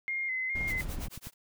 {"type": "tone with vibrato", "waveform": "sine", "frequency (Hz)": 2085, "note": "C7", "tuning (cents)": -7, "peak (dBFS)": -30, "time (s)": [0.08, 0.81], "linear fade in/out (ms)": 0, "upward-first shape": "square", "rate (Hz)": 2.4, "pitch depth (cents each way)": 34}
{"type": "noise", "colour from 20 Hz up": "brown", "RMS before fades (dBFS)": -37, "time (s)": [0.55, 1.08], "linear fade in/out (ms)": 5}
{"type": "click train", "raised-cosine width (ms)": 5, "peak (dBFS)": -31, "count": 8, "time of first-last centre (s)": [0.61, 1.27], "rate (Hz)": 10.6}
{"type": "noise with tremolo", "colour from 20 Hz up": "white", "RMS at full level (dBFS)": -44, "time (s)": [0.67, 1.34], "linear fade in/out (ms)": 10, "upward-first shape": "sine", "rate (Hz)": 8.9, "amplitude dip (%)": 100}
{"effects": []}